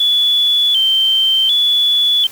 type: tone with vibrato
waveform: sine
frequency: 3272 Hz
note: G#7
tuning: 26 cents flat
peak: -10 dBFS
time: 0-2.27 s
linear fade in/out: 5 ms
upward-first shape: square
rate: 0.67 Hz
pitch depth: 82 cents each way
effects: white hiss -36 dBFS RMS until 2.31 s